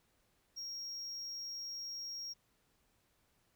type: tone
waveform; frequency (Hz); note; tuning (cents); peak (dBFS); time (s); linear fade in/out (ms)
triangle; 5590; F8; +1; -40; 0.56-2.34; 20
effects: pink hiss -75 dBFS RMS until 3.55 s